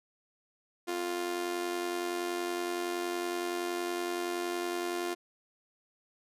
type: tone with amplitude modulation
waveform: sawtooth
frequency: 350.1 Hz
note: F4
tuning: 4 cents sharp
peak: -25 dBFS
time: 0.87-5.15 s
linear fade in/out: 20 ms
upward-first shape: sine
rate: 90.7 Hz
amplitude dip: 65%
effects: resampled to 32000 Hz